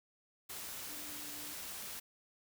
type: tone in noise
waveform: sine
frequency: 296 Hz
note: D4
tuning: 14 cents sharp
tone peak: -55 dBFS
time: 0.89-1.54 s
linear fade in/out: 10 ms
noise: white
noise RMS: -45 dBFS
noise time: 0.49-2 s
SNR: -13 dB
effects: none